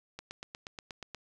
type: click train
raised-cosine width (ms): 0.2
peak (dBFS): -24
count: 9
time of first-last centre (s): 0.19-1.147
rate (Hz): 8.36
effects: none